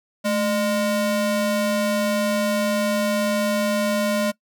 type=ring-modulated tone; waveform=square; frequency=410.8 Hz; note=G#4; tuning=19 cents flat; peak=-17 dBFS; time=0.24-4.32 s; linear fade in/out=20 ms; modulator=195 Hz; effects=noise-tail reverb RT60 0.1 s tail -21 dB re dry